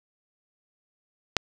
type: click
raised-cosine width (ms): 0.2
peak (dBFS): -3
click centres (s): 1.367
effects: none